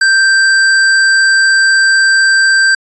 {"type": "tone", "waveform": "square", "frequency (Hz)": 1569, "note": "G6", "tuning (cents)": 1, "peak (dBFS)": -7, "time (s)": [0.01, 2.75], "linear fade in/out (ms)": 5, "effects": ["resampled to 22050 Hz"]}